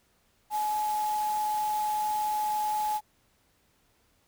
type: tone in noise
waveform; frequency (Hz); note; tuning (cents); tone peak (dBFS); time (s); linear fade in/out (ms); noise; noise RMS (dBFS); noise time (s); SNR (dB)
sine; 848; G#5; +36; -26; 0.5-3.01; 50; white; -42; 0.5-3.01; +13
effects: pink hiss -68 dBFS RMS until 4.27 s